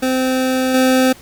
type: tone with level steps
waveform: 25% pulse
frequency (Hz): 258.8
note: C4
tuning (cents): -19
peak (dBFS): -11 / -7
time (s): 0.02-1.13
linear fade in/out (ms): 10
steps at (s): 0.74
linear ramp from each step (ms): 5
effects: pink hiss -42 dBFS RMS until 1.21 s